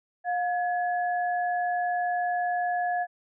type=tone pair together; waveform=sine; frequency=712.7 / 1695 Hz; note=F5 / G#6; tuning=+35 / +35 cents; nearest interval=octave + minor third; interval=1500 cents; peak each=-25 / -33 dBFS; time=0.24-3.07 s; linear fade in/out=50 ms; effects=none